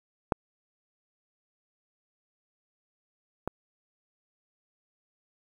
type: clicks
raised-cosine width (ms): 1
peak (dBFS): -9 / -16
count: 2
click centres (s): 0.322 / 3.476
effects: 8-bit